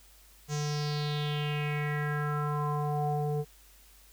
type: tone with low-pass filter sweep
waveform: square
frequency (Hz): 148.1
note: D3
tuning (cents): +15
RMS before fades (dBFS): -31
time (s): 0.48-3.45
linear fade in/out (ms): 50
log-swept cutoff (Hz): 6700 to 540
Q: 4.8
effects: added 50 Hz sine -58 dBFS peak until 4.12 s + white hiss -59 dBFS RMS until 4.12 s